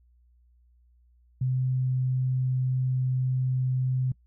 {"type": "tone", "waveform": "sine", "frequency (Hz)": 128.7, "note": "C3", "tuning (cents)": -28, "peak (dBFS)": -23, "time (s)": [1.41, 4.12], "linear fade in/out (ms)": 5, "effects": ["noise-tail reverb RT60 0.1 s tail -23 dB re dry", "added 60 Hz sine -58 dBFS peak until 4.26 s"]}